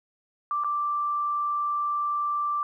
sine tone with dropouts, 1174.7 Hz, D6, in tune, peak -24 dBFS, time 0.51-2.63 s, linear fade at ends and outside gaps 1 ms, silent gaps 0.637-0.645 s, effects 11-bit

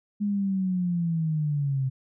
sine linear sweep, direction down, 207.7 to 130 Hz, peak -23 dBFS, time 0.2-1.9 s, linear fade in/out 20 ms, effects none

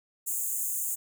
pink high-pass noise, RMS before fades -31 dBFS, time 0.26-0.96 s, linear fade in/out 20 ms, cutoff 6700 Hz, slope 96 dB/octave, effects none

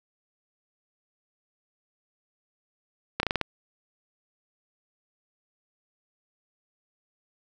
slowing click train, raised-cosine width 0.3 ms, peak -9 dBFS, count 6, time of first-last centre 3.2-3.413 s, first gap 31 ms, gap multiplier 1.16, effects none

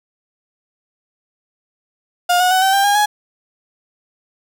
35% pulse tone with pitch steps, 710 / 729.5 / 749.6 / 770.2 / 791.4 / 813.2 / 835.6 Hz, F5 / F#5 / F#5 / G5 / G5 / G#5 / G#5, +28 / -25 / +22 / -31 / +16 / -37 / +10 cents, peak -10 dBFS, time 2.29-3.06 s, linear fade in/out 10 ms, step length 110 ms, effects none

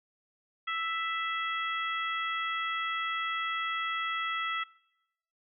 harmonic tone, 660 Hz, E5, 2 cents sharp, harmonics 2 / 3 / 4 / 5, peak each -33 / -35 / -41 / -39 dBFS, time 0.67-4.64 s, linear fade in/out 10 ms, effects noise-tail reverb RT60 0.9 s tail -23 dB re dry

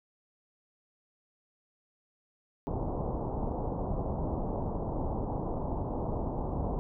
pink low-pass noise, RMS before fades -33 dBFS, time 2.67-6.79 s, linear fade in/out 0 ms, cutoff 960 Hz, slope 48 dB/octave, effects none

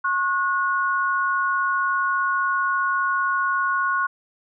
sine tone pair together, 1089.1 / 1454 Hz, C#6 / F#6, -31 / -31 cents, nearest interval perfect fourth, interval 500 cents, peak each -22 dBFS, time 0.04-4.07 s, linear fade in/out 10 ms, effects none

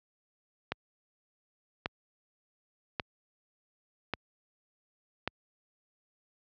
click train, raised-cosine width 0.3 ms, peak -14 dBFS, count 5, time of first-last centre 0.72-5.276 s, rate 0.878 Hz, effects high-pass 60 Hz 12 dB/octave + low-pass 4000 Hz 12 dB/octave

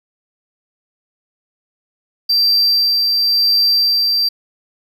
triangle tone with tremolo, 4699 Hz, D8, in tune, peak -9 dBFS, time 2.29-4.29 s, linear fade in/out 10 ms, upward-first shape sine, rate 0.95 Hz, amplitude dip 25%, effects none

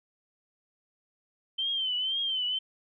sine tone with vibrato, 3102 Hz, G7, 19 cents flat, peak -27 dBFS, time 1.58-2.59 s, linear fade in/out 10 ms, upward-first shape triangle, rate 2 Hz, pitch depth 98 cents each way, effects none

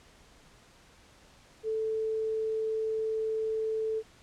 sine tone, 440 Hz, A4, in tune, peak -28 dBFS, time 1.63-4.03 s, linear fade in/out 50 ms, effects pink hiss -58 dBFS RMS until 4.22 s + low-pass 8000 Hz 12 dB/octave

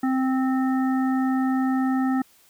harmonic tone, 261.6 Hz, C4, in tune, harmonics 1 / 3 / 5 / 7, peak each -20 / -30 / -34 / -37 dBFS, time 0.03-2.22 s, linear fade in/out 5 ms, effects white hiss -57 dBFS RMS until 2.49 s

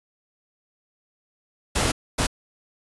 pink noise bursts at uneven times, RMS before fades -22 dBFS, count 2, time 1.75-1.92 / 2.18-2.27 s, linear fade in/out 10 ms, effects resampled to 24000 Hz

